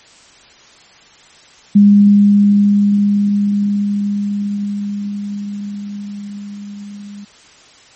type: tone with level ramp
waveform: sine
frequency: 203.5 Hz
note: G#3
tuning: 35 cents flat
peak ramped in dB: -3 to -29 dBFS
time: 1.75-7.25 s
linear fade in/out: 10 ms
effects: white hiss -44 dBFS RMS until 7.95 s + MP3 32 kbps